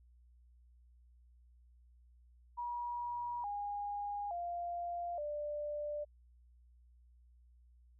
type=tone with pitch steps; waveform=sine; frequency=961 / 817.5 / 695.4 / 591.6 Hz; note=B5 / G#5 / F5 / D5; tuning=-48 / -28 / -8 / +13 cents; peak=-37 dBFS; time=2.57-6.05 s; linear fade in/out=20 ms; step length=870 ms; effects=added 60 Hz sine -61 dBFS peak until 7.99 s